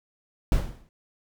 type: noise with exponential decay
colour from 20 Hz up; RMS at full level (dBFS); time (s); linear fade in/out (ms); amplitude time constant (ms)
brown; -19; 0.52-0.89; 1; 79
effects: none